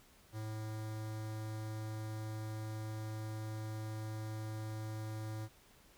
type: tone with notch filter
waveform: square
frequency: 108.8 Hz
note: A2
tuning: 19 cents flat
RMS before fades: -42 dBFS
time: 0.32-5.49 s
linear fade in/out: 50 ms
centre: 2700 Hz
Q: 1.9
effects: pink hiss -64 dBFS RMS until 5.97 s